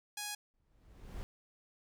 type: tone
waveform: 5% pulse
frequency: 830.6 Hz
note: G#5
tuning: in tune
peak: -27 dBFS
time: 0.17-0.35 s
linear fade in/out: 5 ms
type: noise with exponential growth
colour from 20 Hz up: brown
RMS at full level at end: -40 dBFS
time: 0.54-1.23 s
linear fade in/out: 0 ms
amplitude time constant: 150 ms
effects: none